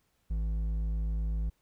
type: tone with hard clipping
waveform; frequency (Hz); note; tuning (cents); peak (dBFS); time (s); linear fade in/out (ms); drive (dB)
sine; 54; A1; -32; -30; 0.3-1.5; 10; 6
effects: pink hiss -74 dBFS RMS until 1.61 s